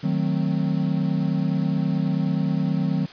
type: chord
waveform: triangle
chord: D# diminished seventh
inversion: none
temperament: equal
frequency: 155.56 / 185 / 220 / 261.6 Hz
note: D#3 / F#3 / A3 / C4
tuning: 0 / 0 / 0 / 0 cents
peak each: -22 / -22 / -28 / -26 dBFS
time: 0.03-3.06 s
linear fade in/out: 10 ms
effects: white hiss -43 dBFS RMS until 3.12 s + resampled to 11025 Hz